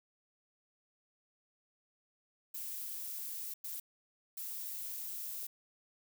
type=noise bursts at uneven times; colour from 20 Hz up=violet; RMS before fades=-42 dBFS; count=3; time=2.54-3.54 / 3.64-3.8 / 4.37-5.47 s; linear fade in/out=5 ms; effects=none